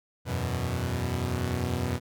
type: chord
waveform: sawtooth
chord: E suspended second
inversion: none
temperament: equal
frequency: 82.41 / 92.5 / 123.47 Hz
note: E2 / F#2 / B2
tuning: 0 / 0 / 0 cents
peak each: -29 / -28 / -27 dBFS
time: 0.25-2 s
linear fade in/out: 50 ms
effects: none